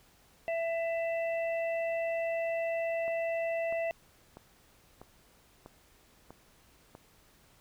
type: harmonic tone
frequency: 665 Hz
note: E5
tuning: 15 cents sharp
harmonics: 1 / 3 / 4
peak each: -30 / -41 / -42 dBFS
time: 0.48-3.91 s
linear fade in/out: 0 ms
type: click train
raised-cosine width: 1 ms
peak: -33 dBFS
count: 7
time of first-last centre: 3.08-6.951 s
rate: 1.55 Hz
effects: pink hiss -63 dBFS RMS until 7.6 s